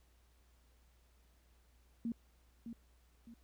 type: tone with echo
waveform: sine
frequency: 231.8 Hz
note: A#3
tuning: 10 cents flat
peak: -35 dBFS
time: 2.05-2.12 s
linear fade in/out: 2 ms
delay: 610 ms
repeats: 2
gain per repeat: -8 dB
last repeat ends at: 3.34 s
effects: added 60 Hz sine -66 dBFS peak until 3.43 s + pink hiss -74 dBFS RMS until 3.43 s